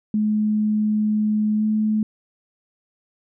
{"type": "tone with pitch glide", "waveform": "sine", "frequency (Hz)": [212.9, 215.2], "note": ["G#3", "A3"], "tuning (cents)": [43, -38], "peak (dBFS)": -17, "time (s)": [0.14, 2.03], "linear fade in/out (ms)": 2, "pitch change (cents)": 19, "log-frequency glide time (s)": [1.56, 1.64], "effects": []}